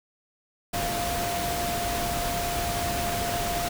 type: tone in noise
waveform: sine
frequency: 696 Hz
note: F5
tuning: 6 cents flat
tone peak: -29 dBFS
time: 0.73-3.69 s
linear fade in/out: 10 ms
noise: pink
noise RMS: -30 dBFS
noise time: 0.73-3.69 s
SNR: -2 dB
effects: none